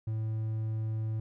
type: tone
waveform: triangle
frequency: 110 Hz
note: A2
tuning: in tune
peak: -28 dBFS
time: 0.07-1.2 s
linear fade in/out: 5 ms
effects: none